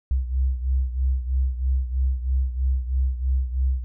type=beating tone pair; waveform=sine; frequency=64.1 / 67.2 Hz; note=C2 / C2; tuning=-35 / +47 cents; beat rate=3.1 Hz; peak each=-21 / -26 dBFS; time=0.11-3.84 s; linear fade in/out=0 ms; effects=none